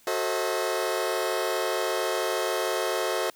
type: chord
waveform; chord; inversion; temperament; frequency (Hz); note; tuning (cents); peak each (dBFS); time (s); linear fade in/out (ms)
sawtooth; F# diminished seventh; none; just; 370 / 444 / 532.8 / 639.4; F#4 / A4 / C5 / Eb5; 0 / +16 / +31 / +47; -27; 0.07-3.3; 2
effects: white hiss -58 dBFS RMS until 3.35 s